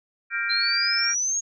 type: chord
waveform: sine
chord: G minor seventh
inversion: third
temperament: equal with one note detuned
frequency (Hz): 1396.9 / 1589.9 / 1864.7 / 2349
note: F6 / G6 / Bb6 / D7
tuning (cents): 0 / +24 / 0 / 0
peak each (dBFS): -29 / -29 / -32 / -28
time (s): 0.3-1.15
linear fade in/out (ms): 50
type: exponential sweep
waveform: sine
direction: up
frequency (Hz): 4061 to 6670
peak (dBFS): -22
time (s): 0.49-1.41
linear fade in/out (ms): 20
effects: none